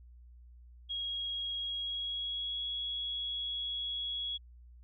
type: tone with pitch glide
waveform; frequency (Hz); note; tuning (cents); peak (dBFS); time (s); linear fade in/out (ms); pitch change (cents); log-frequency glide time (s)
sine; 3292 to 3342; G#7 to G#7; -16 to +10; -34; 0.89-4.38; 20; +26; 1.62-2.63
effects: added 60 Hz sine -52 dBFS peak until 4.83 s